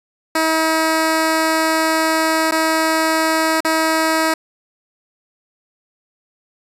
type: tone with dropouts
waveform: 10% pulse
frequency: 320 Hz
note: D#4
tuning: 49 cents sharp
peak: -6 dBFS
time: 0.35-4.34 s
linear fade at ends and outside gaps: 5 ms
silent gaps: 2.512-2.52 / 3.606-3.647 s
effects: resampled to 32000 Hz + 7-bit